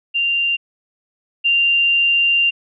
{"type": "tone pair in turn", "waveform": "sine", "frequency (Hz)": [2783, 2783], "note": ["F7", "F7"], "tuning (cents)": [-7, -7], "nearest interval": "unison", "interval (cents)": 0, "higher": "neither", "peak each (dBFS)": [-15, -12], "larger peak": "second", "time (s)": [[0.14, 0.57], [1.44, 2.51]], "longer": "second", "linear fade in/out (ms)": 20, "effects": []}